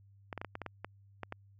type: clicks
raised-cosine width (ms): 0.5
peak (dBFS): -24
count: 10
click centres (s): 0.328 / 0.377 / 0.415 / 0.447 / 0.554 / 0.617 / 0.663 / 0.846 / 1.233 / 1.324
effects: added 99 Hz sine -58 dBFS peak until 1.59 s